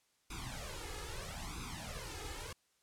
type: noise with flanger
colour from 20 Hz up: pink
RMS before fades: -44 dBFS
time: 0.3-2.53 s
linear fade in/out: 5 ms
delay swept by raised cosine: 0.8 to 2.4 ms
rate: 0.77 Hz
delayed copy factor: +1
effects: white hiss -75 dBFS RMS until 2.82 s + low-pass 10000 Hz 12 dB/octave